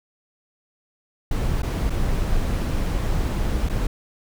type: noise with dropouts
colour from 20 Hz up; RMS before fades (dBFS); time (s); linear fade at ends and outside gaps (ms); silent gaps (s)
brown; -22; 1.31-3.87; 5; 1.621-1.63 / 1.898-1.902 / 3.689-3.696
effects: none